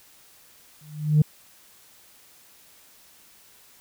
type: tone with exponential growth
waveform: sine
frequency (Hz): 151.4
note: D#3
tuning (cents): -47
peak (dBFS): -9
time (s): 0.81-1.22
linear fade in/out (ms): 5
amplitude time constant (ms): 87
effects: tanh soft clip ceiling -11 dBFS + white hiss -54 dBFS RMS until 3.8 s